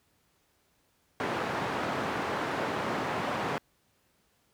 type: band-pass noise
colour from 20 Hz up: white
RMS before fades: -32 dBFS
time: 1.2-3.58 s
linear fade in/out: 0 ms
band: 120 to 1200 Hz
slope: 12 dB/octave
effects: pink hiss -70 dBFS RMS until 4.53 s + high-pass 60 Hz 12 dB/octave